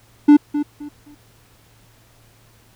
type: tone with echo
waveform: triangle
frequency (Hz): 293.7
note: D4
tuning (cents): 0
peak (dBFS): -3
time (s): 0.28-0.37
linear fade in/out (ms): 10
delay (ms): 260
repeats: 3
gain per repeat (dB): -12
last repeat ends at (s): 1.15
effects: added 113 Hz sine -54 dBFS peak until 2.75 s + pink hiss -54 dBFS RMS until 2.75 s